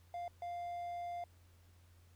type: tone bursts at uneven times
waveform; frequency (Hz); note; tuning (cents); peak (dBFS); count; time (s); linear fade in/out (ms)
triangle; 698.5; F5; 0; -38; 2; 0.14-0.28 / 0.42-1.24; 2
effects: added 87 Hz sine -62 dBFS peak until 2.15 s + pink hiss -71 dBFS RMS until 2.15 s